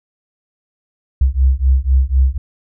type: beating tone pair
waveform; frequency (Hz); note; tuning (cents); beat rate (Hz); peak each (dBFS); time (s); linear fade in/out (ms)
sine; 64 / 68; C2 / C#2; -38 / -33; 4; -13; 1.21-2.38; 5
effects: none